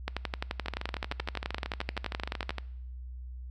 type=two click trains; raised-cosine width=0.3 ms; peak=-18 / -15 dBFS; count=26 / 29; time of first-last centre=0.66-2.583 / 0.08-2.494 s; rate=13 / 11.6 Hz; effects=noise-tail reverb RT60 0.8 s tail -22 dB re dry + added 62 Hz sine -39 dBFS peak until 3.5 s